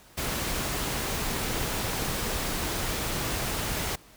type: noise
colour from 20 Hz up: pink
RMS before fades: -30 dBFS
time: 0.17-3.96 s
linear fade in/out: 10 ms
effects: pink hiss -54 dBFS RMS until 4.16 s